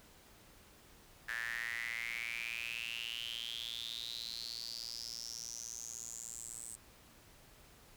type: tone with high-pass filter sweep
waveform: sawtooth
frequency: 116.54 Hz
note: A#2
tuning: in tune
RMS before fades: -43 dBFS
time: 1.28-6.76 s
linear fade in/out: 10 ms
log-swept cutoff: 1700 to 8400 Hz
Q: 9.7
effects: pink hiss -61 dBFS RMS until 7.96 s